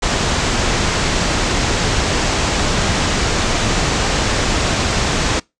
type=low-pass noise; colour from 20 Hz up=pink; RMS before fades=-17 dBFS; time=0.02-5.4 s; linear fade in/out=10 ms; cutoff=7800 Hz; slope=48 dB/octave; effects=noise-tail reverb RT60 0.2 s tail -24 dB re dry